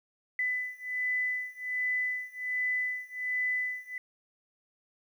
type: beating tone pair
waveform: sine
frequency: 2000 / 2001.3 Hz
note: B6 / B6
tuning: +21 / +22 cents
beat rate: 1.3 Hz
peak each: -32 / -33 dBFS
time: 0.39-3.98 s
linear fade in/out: 2 ms
effects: 10-bit